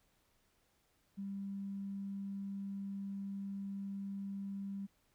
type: tone with tanh clipping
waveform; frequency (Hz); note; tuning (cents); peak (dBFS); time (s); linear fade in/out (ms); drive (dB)
triangle; 197.5; G3; +13; -39; 1.17-4.87; 20; 3
effects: pink hiss -75 dBFS RMS until 5.14 s